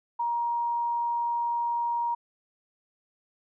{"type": "tone", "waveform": "sine", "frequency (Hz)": 944, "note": "A#5", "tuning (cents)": 22, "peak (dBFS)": -25, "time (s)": [0.19, 2.15], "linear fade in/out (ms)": 10, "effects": []}